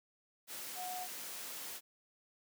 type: tone in noise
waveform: sine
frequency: 730 Hz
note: F#5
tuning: 24 cents flat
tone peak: -41 dBFS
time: 0.75-1.08 s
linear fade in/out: 50 ms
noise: white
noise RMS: -45 dBFS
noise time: 0.47-1.81 s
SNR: +1 dB
effects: high-pass 200 Hz 12 dB/octave